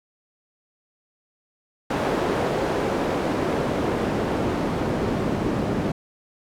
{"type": "noise with band-pass filter sweep", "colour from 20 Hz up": "pink", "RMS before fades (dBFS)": -24, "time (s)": [1.9, 5.92], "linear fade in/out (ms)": 5, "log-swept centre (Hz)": [510, 260], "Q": 0.75, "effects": []}